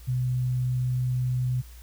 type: tone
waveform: sine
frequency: 126.1 Hz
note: B2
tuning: 36 cents sharp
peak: -23 dBFS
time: 0.07-1.62 s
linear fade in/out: 20 ms
effects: added 60 Hz sine -43 dBFS peak until 1.82 s + white hiss -54 dBFS RMS until 1.82 s